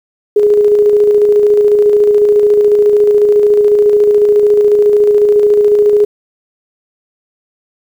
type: tone with tremolo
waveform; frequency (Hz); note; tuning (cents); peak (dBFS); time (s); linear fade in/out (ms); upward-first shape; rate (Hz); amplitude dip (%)
sine; 415.7; G#4; +2; -4; 0.36-6.05; 5; square; 14; 30
effects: 7-bit